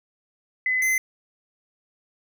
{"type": "tone pair in turn", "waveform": ["sine", "square"], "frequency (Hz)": [2021, 2050], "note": ["B6", "C7"], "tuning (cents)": [39, -36], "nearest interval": "unison", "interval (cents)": 25, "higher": "second", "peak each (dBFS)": [-20, -20], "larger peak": "neither", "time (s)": [[0.66, 0.82], [0.82, 0.98]], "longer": "neither", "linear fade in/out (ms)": 2, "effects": []}